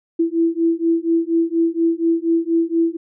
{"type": "beating tone pair", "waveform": "sine", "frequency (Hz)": [330, 334.2], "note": ["E4", "E4"], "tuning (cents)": [2, 24], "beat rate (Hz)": 4.2, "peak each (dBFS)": -18, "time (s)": [0.19, 2.97], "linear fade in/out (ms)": 10, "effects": []}